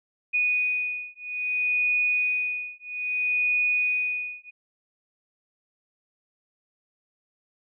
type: beating tone pair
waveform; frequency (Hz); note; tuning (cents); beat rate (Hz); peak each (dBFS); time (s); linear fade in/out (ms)
sine; 2475 / 2475.61; D#7 / D#7; -10 / -9; 0.61; -26; 0.33-4.51; 20
effects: none